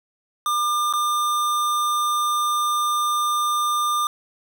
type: tone with dropouts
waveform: square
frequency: 1200 Hz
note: D6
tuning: 37 cents sharp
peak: -20 dBFS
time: 0.46-4.07 s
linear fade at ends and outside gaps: 1 ms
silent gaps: 0.927-0.936 s
effects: none